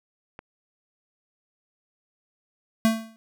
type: click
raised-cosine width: 0.5 ms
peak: -24 dBFS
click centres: 0.391 s
type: tone with exponential decay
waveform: square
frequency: 223.4 Hz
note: A3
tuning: 27 cents sharp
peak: -15 dBFS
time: 2.85-3.16 s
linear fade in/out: 0 ms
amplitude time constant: 67 ms
effects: none